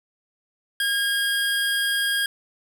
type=tone; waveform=25% pulse; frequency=1626 Hz; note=G#6; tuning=37 cents flat; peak=-17 dBFS; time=0.8-2.26 s; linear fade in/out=2 ms; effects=none